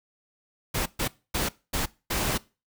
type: noise bursts at uneven times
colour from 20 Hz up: pink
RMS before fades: -27 dBFS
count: 5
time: 0.74-0.86 / 0.99-1.08 / 1.34-1.49 / 1.73-1.86 / 2.1-2.38 s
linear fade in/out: 10 ms
effects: noise-tail reverb RT60 0.3 s tail -21 dB re dry